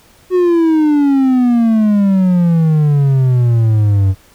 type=exponential sweep; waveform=triangle; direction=down; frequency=370 to 94.1 Hz; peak=-6 dBFS; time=0.3-4.15 s; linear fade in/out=50 ms; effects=pink hiss -47 dBFS RMS until 4.34 s